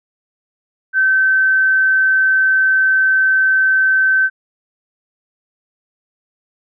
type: tone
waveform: sine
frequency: 1540 Hz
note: G6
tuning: 31 cents flat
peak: -10 dBFS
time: 0.93-4.3 s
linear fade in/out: 50 ms
effects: none